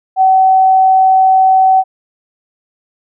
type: tone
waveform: sine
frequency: 759 Hz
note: F#5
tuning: 44 cents sharp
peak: -5 dBFS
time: 0.16-1.84 s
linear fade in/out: 50 ms
effects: none

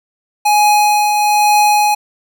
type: tone with tremolo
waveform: square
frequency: 836 Hz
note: G#5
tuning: 11 cents sharp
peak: -8 dBFS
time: 0.45-1.95 s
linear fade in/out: 10 ms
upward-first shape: triangle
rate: 1.1 Hz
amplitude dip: 40%
effects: none

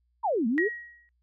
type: exponential two-way sweep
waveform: sine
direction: down then up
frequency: 1002 to 213.9 to 456.3 Hz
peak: -23 dBFS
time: 0.23-0.69 s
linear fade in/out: 20 ms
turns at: 0.47 s
type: tone with exponential decay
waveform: sine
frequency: 1900 Hz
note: A#6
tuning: 33 cents sharp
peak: -23 dBFS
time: 0.58-1.09 s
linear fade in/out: 0 ms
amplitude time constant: 110 ms
effects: noise-tail reverb RT60 0.1 s tail -25 dB re dry + added 60 Hz sine -68 dBFS peak until 1.22 s

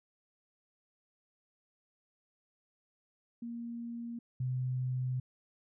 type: tone pair in turn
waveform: sine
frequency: 234.7 / 127.6 Hz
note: A#3 / C3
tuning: +12 / -43 cents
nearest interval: major seventh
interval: 1055 cents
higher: first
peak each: -38 / -31 dBFS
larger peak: second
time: 3.42-4.19 / 4.4-5.2 s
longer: second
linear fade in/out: 5 ms
effects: none

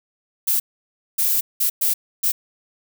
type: noise bursts at uneven times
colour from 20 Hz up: violet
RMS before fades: -19 dBFS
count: 5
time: 0.47-0.6 / 1.18-1.41 / 1.6-1.7 / 1.81-1.94 / 2.23-2.32 s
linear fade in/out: 10 ms
effects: none

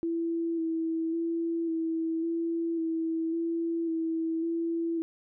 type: tone with vibrato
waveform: sine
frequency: 329.6 Hz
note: E4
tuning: in tune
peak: -27 dBFS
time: 0.03-5.02 s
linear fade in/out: 0 ms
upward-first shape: square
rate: 0.91 Hz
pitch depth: 20 cents each way
effects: none

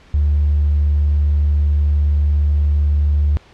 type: tone with tanh clipping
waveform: triangle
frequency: 73.42 Hz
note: D2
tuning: in tune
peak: -11 dBFS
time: 0.14-3.37 s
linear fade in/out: 0 ms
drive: 1 dB
effects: pink hiss -47 dBFS RMS until 3.53 s + low-pass 4000 Hz 12 dB/octave

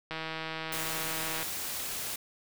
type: click train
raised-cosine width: 0.3 ms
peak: -20 dBFS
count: 212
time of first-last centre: 0.11-1.429 s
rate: 160 Hz
type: noise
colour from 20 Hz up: white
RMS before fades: -36 dBFS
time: 0.72-2.16 s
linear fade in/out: 5 ms
effects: none

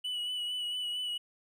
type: tone with vibrato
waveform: triangle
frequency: 2952 Hz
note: F#7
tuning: 5 cents flat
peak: -31 dBFS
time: 0.04-1.18 s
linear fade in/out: 10 ms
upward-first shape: sine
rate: 4.4 Hz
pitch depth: 27 cents each way
effects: none

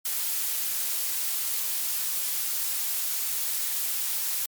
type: noise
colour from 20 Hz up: blue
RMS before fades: -28 dBFS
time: 0.05-4.46 s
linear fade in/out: 5 ms
effects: MP3 96 kbps

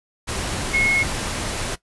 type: tone in noise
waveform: sine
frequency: 2174 Hz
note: C#7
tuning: 34 cents flat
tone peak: -16 dBFS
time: 0.73-1.04 s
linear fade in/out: 20 ms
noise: pink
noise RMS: -26 dBFS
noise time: 0.27-1.76 s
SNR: +7 dB
effects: noise-tail reverb RT60 0.1 s tail -17 dB re dry + resampled to 24000 Hz

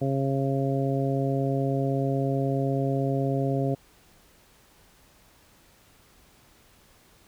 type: harmonic tone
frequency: 136.2 Hz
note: C#3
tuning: 30 cents flat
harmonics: 1 / 2 / 3 / 4 / 5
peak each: -26 / -29 / -31 / -32 / -33 dBFS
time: 0.01-3.75 s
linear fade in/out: 10 ms
effects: pink hiss -58 dBFS RMS until 7.27 s

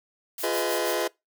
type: noise with tremolo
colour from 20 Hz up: blue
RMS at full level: -33 dBFS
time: 0.38-1.02 s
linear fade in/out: 2 ms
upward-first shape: sine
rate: 6.3 Hz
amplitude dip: 95%
type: chord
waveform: sawtooth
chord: F half-diminished seventh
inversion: none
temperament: just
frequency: 349.2 / 419.1 / 502.9 / 628.6 Hz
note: F4 / Ab4 / Cb5 / Eb5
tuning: 0 / +16 / +31 / +18 cents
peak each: -26 / -26 / -26 / -26 dBFS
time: 0.43-1.08 s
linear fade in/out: 10 ms
effects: noise-tail reverb RT60 0.2 s tail -23 dB re dry

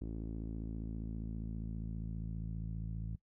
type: tone with low-pass filter sweep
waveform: sawtooth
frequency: 55 Hz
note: A1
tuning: in tune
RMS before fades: -41 dBFS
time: 0.01-3.16 s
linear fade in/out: 5 ms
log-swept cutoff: 310 to 150 Hz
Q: 2.4
effects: noise-tail reverb RT60 0.1 s tail -20 dB re dry

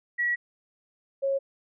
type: tone pair in turn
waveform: sine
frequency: 1926 / 546.9 Hz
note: B6 / C#5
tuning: -44 / -23 cents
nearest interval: octave + minor seventh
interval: 2179 cents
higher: first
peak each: -23 dBFS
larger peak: neither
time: 0.18-0.36 / 1.22-1.39 s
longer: first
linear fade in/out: 20 ms
effects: none

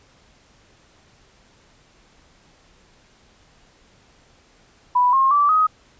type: tone with pitch steps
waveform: sine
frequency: 987.8 / 1071 / 1161.2 / 1259 Hz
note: B5 / C6 / D6 / D#6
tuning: 0 / +40 / -20 / +20 cents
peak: -13 dBFS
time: 4.95-5.67 s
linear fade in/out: 10 ms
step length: 180 ms
effects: pink hiss -55 dBFS RMS until 5.99 s + resampled to 16000 Hz

